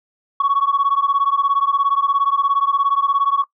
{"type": "beating tone pair", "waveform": "sine", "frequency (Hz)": [1108.7, 1125.7], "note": ["C#6", "C#6"], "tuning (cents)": [0, 26], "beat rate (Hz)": 17, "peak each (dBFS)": -16, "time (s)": [0.4, 3.44], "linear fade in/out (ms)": 5, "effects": ["noise-tail reverb RT60 0.1 s tail -19 dB re dry", "tanh soft clip ceiling -9 dBFS"]}